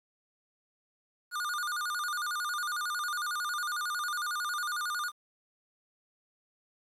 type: tone with vibrato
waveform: square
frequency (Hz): 1318.5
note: E6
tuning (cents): 0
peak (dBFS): -32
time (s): 1.31-5.12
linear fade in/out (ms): 50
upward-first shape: square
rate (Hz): 11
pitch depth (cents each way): 160
effects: resampled to 32000 Hz + 10-bit